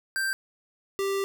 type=tone pair in turn; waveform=square; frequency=1571 / 392.8 Hz; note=G6 / G4; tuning=+3 / +4 cents; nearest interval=2 octaves; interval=2399 cents; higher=first; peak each=-26 dBFS; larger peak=neither; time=0.16-0.33 / 0.99-1.24 s; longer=second; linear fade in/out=0 ms; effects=none